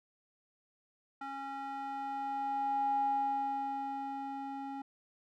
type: tone with band-pass filter sweep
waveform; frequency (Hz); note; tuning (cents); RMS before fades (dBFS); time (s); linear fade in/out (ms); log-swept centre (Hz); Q
square; 274.1; C#4; -19; -36; 1.21-4.82; 5; 1100 to 610; 7.8
effects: none